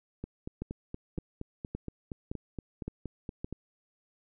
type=two click trains; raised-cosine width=3 ms; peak=-24 / -22 dBFS; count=15 / 6; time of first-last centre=0.24-3.526 / 0.62-3.445 s; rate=4.26 / 1.77 Hz; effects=none